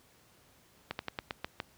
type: slowing click train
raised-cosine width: 0.3 ms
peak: -18 dBFS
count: 7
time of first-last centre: 0.91-1.601 s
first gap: 81 ms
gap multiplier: 1.14
effects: pink hiss -63 dBFS RMS until 1.77 s + high-pass 60 Hz 12 dB/octave